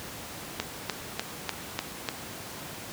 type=click train; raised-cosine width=0.2 ms; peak=-10 dBFS; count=6; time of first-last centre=0.6-2.088 s; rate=3.36 Hz; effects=pink hiss -40 dBFS RMS until 2.92 s + high-pass 100 Hz 12 dB/octave